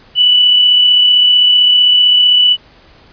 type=tone with amplitude modulation; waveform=sine; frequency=2966 Hz; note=F#7; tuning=4 cents sharp; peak=-4 dBFS; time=0.15-2.57 s; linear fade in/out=50 ms; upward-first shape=sine; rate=35.6 Hz; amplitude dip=30%; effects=pink hiss -44 dBFS RMS until 3.12 s + resampled to 11025 Hz